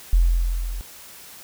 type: tone with level ramp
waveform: sine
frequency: 43 Hz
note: F1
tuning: 26 cents flat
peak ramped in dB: -11 to -27 dBFS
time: 0.13-0.81 s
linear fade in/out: 0 ms
effects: white hiss -43 dBFS RMS until 1.43 s